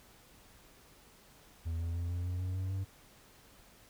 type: tone with pitch steps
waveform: triangle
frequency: 82.41 / 84.24 / 86.11 / 88.02 / 89.97 / 91.97 / 94.01 / 96.1 Hz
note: E2 / E2 / F2 / F2 / F#2 / F#2 / F#2 / G2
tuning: 0 / +38 / -24 / +14 / -48 / -10 / +28 / -34 cents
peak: -31 dBFS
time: 1.65-2.85 s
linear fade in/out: 20 ms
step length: 150 ms
effects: pink hiss -60 dBFS RMS until 3.89 s